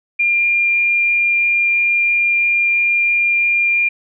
sine tone, 2399 Hz, D7, 36 cents sharp, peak -12 dBFS, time 0.19-3.89 s, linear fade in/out 10 ms, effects none

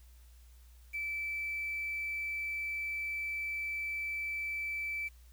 sine tone with quantisation, 2320 Hz, D7, 22 cents flat, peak -34 dBFS, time 0.93-5.09 s, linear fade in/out 20 ms, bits 9, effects added 60 Hz sine -54 dBFS peak until 5.32 s + white hiss -67 dBFS RMS until 5.32 s

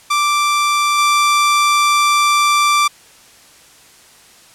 sawtooth tone with level steps, 1174.7 Hz, D6, in tune, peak -9 / -7 dBFS, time 0.1-2.88 s, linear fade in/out 10 ms, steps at 0.98 s, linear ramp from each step 5 ms, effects white hiss -45 dBFS RMS until 4.54 s + low-pass 10000 Hz 12 dB/octave

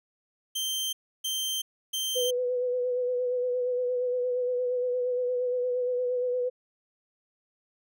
sawtooth tone bursts, 3136 Hz, G7, in tune, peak -25 dBFS, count 3, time 0.55-2.31 s, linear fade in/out 10 ms, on 380 ms, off 310 ms
sine tone with vibrato, 497.1 Hz, B4, 11 cents sharp, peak -25 dBFS, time 2.15-6.5 s, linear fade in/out 20 ms, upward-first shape sine, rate 8.6 Hz, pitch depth 28 cents each way
effects none

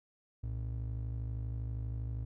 triangle ring-modulated tone, 88.7 Hz, F2, 27 cents sharp, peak -30 dBFS, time 0.43-2.25 s, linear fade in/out 10 ms, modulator 26.3 Hz, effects none

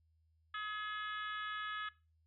harmonic tone, 423.5 Hz, G#4, 34 cents sharp, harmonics 3 / 4 / 5 / 6 / 7 / 8 / 9, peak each -42 / -43 / -53 / -57 / -53 / -50 / -60 dBFS, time 0.54-1.89 s, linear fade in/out 5 ms, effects noise-tail reverb RT60 0.3 s tail -19 dB re dry + added 80 Hz sine -70 dBFS peak until 2.26 s

